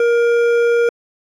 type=tone with hard clipping; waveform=sine; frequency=471.2 Hz; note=A#4; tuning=19 cents sharp; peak=-13 dBFS; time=0-0.89 s; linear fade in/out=2 ms; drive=9 dB; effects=AAC 64 kbps